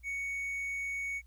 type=tone; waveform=triangle; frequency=2228 Hz; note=C#7; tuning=8 cents sharp; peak=-32 dBFS; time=0.03-1.22 s; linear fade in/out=50 ms; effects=added 60 Hz sine -54 dBFS peak until 1.26 s + white hiss -74 dBFS RMS until 1.26 s